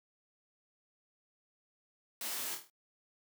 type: noise with echo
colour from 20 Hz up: white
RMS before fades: -40 dBFS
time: 2.21-2.55 s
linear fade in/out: 2 ms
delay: 25 ms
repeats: 6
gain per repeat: -5 dB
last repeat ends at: 2.7 s
effects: noise-tail reverb RT60 0.1 s tail -26 dB re dry + high-pass 200 Hz 12 dB/octave